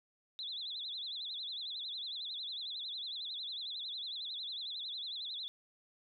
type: tone with vibrato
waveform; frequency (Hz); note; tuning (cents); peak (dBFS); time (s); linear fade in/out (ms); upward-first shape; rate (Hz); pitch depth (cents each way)
sine; 3714; A#7; -7; -39; 0.39-5.48; 0; sine; 11; 180
effects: none